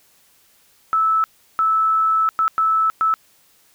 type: tone bursts at uneven times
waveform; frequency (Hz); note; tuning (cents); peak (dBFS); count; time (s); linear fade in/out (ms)
sine; 1309; E6; -13; -14; 5; 0.93-1.24 / 1.59-2.29 / 2.39-2.48 / 2.58-2.9 / 3.01-3.14; 0
effects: white hiss -56 dBFS RMS until 3.74 s